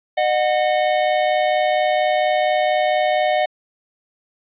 square tone pair together, 610 / 734.3 Hz, D#5 / F#5, -34 / -13 cents, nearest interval minor third, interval 321 cents, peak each -19 dBFS, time 0.17-3.46 s, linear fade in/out 10 ms, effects resampled to 8000 Hz + 9-bit

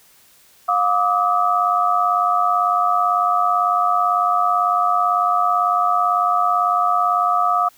sine tone cluster, 711 / 1171 / 1269 Hz, F5 / D6 / D#6, +31 / -5 / +34 cents, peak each -19 dBFS, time 0.68-7.69 s, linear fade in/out 10 ms, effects white hiss -52 dBFS RMS until 7.77 s

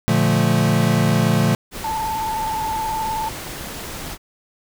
square chord, Bb major seventh, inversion none, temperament equal, 116.54 / 146.83 / 174.61 / 220 Hz, Bb2 / D3 / F3 / A3, 0 / 0 / 0 / 0 cents, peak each -21 dBFS, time 0.08-1.55 s, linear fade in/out 0 ms
pink noise, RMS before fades -31 dBFS, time 1.71-4.18 s, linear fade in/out 50 ms
sine tone with vibrato, 880 Hz, A5, in tune, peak -21 dBFS, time 1.84-3.29 s, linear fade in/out 5 ms, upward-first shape square, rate 19 Hz, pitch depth 29 cents each way
effects none

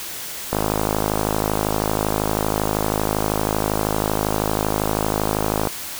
click train, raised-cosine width 1 ms, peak -5 dBFS, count 272, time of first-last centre 0.53-5.672 s, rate 52.7 Hz, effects white hiss -31 dBFS RMS until 5.99 s

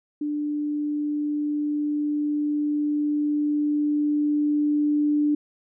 sine tone with level ramp, 296 Hz, D4, 14 cents sharp, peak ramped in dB -24 to -18 dBFS, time 0.21-5.35 s, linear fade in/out 5 ms, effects none

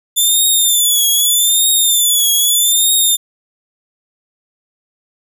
10% pulse tone with vibrato, 3520 Hz, A7, in tune, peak -3 dBFS, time 0.16-3.17 s, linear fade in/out 20 ms, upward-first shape triangle, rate 0.81 Hz, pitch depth 110 cents each way, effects none

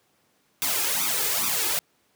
white noise with flanger, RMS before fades -25 dBFS, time 0.62-1.79 s, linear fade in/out 0 ms, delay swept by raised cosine 0.83 to 2.43 ms, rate 2.4 Hz, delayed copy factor +1, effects pink hiss -66 dBFS RMS until 2.15 s + high-pass 150 Hz 12 dB/octave

